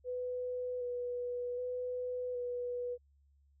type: tone with vibrato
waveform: sine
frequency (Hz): 493.9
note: B4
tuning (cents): 0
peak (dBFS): -35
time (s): 0.04-2.98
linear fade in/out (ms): 50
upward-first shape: square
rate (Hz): 0.65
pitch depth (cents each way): 15
effects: added 70 Hz sine -65 dBFS peak until 3.6 s

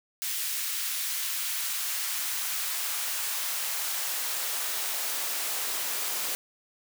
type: noise with high-pass filter sweep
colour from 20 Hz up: white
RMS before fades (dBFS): -31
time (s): 0.22-6.35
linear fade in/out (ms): 0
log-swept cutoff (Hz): 2000 to 360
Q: 0.77
effects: none

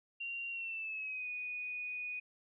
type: tone with pitch glide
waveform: sine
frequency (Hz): 2763 to 2476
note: F7 to D#7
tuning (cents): -19 to -9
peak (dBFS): -38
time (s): 0.2-2.2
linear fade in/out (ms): 10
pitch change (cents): -190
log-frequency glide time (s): 0.5-1.29
effects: none

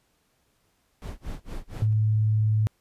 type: noise with tremolo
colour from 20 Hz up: brown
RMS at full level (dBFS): -32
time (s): 1.02-1.93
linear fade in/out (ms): 0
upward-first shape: sine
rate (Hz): 4.3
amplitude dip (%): 100
type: tone with vibrato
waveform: sine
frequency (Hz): 108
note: A2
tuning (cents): -32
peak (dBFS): -19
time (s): 1.82-2.67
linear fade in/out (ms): 0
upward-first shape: triangle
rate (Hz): 20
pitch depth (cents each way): 28
effects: pink hiss -69 dBFS RMS until 2.8 s + resampled to 32000 Hz

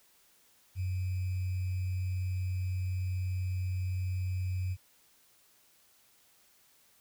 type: tone with sample-and-hold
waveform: sine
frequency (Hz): 92.1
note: F#2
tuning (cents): -7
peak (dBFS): -30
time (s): 0.75-4.77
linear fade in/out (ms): 50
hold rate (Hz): 2450
effects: white hiss -65 dBFS RMS until 7 s

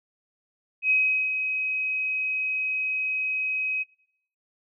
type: tone with ADSR envelope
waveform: sine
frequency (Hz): 2534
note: D#7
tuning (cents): +31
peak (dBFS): -17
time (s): 0.82-3.84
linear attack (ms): 82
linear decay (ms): 400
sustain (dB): -7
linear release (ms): 22
effects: noise-tail reverb RT60 0.7 s tail -22 dB re dry

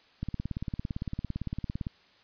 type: click train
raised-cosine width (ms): 5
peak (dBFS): -20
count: 30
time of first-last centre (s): 0.23-1.868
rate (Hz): 17.7
effects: white hiss -61 dBFS RMS until 2.23 s + resampled to 11025 Hz

